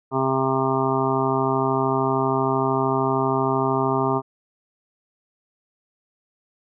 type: harmonic tone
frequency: 133 Hz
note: C3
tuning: 29 cents sharp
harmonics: 1 / 2 / 3 / 5 / 6 / 7 / 8 / 9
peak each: -27 / -26 / -24 / -28 / -29 / -27 / -29 / -28 dBFS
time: 0.11-4.22 s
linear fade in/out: 50 ms
effects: none